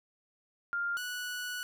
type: tone pair in turn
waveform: sine / sawtooth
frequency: 1400 / 1474.1 Hz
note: F6 / F#6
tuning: +4 / -7 cents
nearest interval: minor second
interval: 89 cents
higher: second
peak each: -30 / -32 dBFS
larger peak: first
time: 0.73-0.97 / 0.97-1.63 s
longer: second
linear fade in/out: 0 ms
effects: none